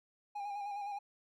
triangle tone with vibrato, 813 Hz, G#5, 37 cents flat, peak -36 dBFS, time 0.35-0.99 s, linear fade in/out 10 ms, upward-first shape square, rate 9.7 Hz, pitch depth 31 cents each way, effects none

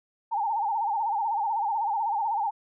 sine tone with vibrato, 860 Hz, A5, 40 cents flat, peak -24 dBFS, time 0.31-2.51 s, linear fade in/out 20 ms, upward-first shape sine, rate 16 Hz, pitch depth 130 cents each way, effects none

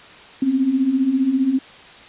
sine beating tone pair, 252.6 / 267.6 Hz, B3 / C4, +39 / +39 cents, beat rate 15 Hz, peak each -22 / -16 dBFS, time 0.42-1.59 s, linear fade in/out 5 ms, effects white hiss -42 dBFS RMS until 2.08 s + resampled to 8000 Hz

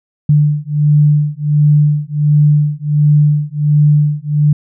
sine beating tone pair, 147.8 / 149.2 Hz, D3 / D3, +11 / +28 cents, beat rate 1.4 Hz, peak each -11 dBFS, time 0.29-4.53 s, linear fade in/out 5 ms, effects none

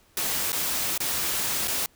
white noise with dropouts, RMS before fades -27 dBFS, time 0.17-1.86 s, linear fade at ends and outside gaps 1 ms, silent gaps 0.52-0.529 / 0.977-1.003 / 1.675-1.68 s, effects pink hiss -60 dBFS RMS until 1.95 s

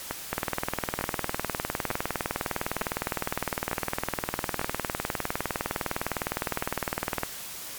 two click trains, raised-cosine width 0.5 ms, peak -11 / -13 dBFS, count 137 / 6, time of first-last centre 0.33-7.234 / 0.11-4.615 s, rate 19.7 / 1.11 Hz, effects white hiss -39 dBFS RMS until 7.78 s + MP3 96 kbps

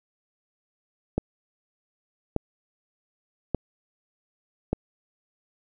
click train, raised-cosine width 2 ms, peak -10 dBFS, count 4, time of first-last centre 1.18-4.73 s, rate 0.845 Hz, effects none

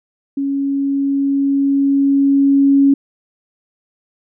sine tone with level ramp, 277.2 Hz, C#4, in tune, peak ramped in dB -16 to -7 dBFS, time 0.37-2.94 s, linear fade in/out 5 ms, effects none

